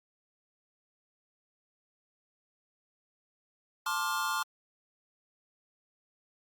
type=chord; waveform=square; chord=D minor seventh; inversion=second; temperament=just; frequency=881 / 1057.2 / 1174.7 / 1409.6 Hz; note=A5 / C6 / D6 / F6; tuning=+2 / +18 / 0 / +16 cents; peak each=-38 / -36 / -36 / -35 dBFS; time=3.86-4.43 s; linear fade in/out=5 ms; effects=Opus 48 kbps